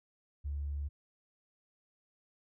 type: tone with tanh clipping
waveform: triangle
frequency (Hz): 71.9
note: D2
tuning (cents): -36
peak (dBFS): -34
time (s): 0.44-0.89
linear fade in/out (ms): 20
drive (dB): 4
effects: none